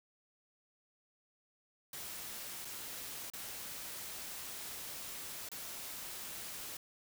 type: noise with dropouts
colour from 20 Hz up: white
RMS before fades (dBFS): -45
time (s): 1.93-6.77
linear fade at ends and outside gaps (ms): 2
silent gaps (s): 2.648-2.652 / 3.301-3.335 / 5.489-5.516
effects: none

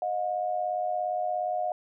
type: tone pair together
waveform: sine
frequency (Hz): 622.3 / 719.5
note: D#5 / F#5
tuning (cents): 0 / -49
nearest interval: minor third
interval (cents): 251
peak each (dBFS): -31 / -28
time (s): 0.02-1.72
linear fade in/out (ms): 2
effects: none

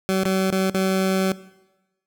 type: tone with dropouts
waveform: 20% pulse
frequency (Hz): 190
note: F#3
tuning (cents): +46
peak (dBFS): -14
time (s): 0.09-1.32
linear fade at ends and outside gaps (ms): 0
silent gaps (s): 0.234-0.254 / 0.502-0.525 / 0.699-0.745
effects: noise-tail reverb RT60 1.0 s tail -18 dB re dry

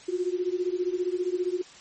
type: beating tone pair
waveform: sine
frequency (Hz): 353.1 / 368.1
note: F4 / F#4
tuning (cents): +19 / -9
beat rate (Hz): 15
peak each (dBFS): -28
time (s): 0.08-1.62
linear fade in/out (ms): 10
effects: white hiss -49 dBFS RMS until 1.8 s + MP3 32 kbps

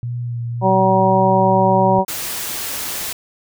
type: tone with vibrato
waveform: sine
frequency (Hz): 119.5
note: A#2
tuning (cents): +43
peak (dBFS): -21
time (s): 0.03-1.99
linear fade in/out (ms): 0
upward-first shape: sine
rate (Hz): 1.8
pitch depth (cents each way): 23
type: harmonic tone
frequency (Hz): 190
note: F#3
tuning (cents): +46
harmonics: 1 / 2 / 3 / 4 / 5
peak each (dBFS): -18 / -20 / -17 / -18 / -16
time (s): 0.61-2.05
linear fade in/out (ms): 50
type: noise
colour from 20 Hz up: white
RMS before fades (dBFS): -25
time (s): 2.08-3.13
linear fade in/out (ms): 5
effects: none

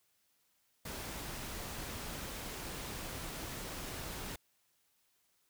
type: noise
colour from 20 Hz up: pink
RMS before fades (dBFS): -43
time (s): 0.85-4.36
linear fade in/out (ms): 5
effects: white hiss -75 dBFS RMS until 5.49 s

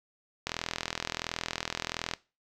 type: click train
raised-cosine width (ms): 0.2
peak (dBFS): -13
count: 70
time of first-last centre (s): 0.47-2.137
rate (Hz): 41.4
effects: noise-tail reverb RT60 0.3 s tail -20 dB re dry

